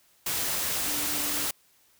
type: tone in noise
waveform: sine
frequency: 293.7 Hz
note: D4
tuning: in tune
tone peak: -40 dBFS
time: 0.87-1.46 s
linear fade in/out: 5 ms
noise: white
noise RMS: -29 dBFS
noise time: 0.26-1.51 s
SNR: -14 dB
effects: white hiss -63 dBFS RMS until 1.99 s